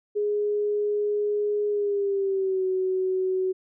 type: tone with pitch glide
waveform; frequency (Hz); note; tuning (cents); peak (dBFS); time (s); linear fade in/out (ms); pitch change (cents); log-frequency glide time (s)
sine; 415.3 to 374.3; G#4 to F#4; 0 to +20; -22; 0.15-3.53; 20; -180; 1.69-2.65
effects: none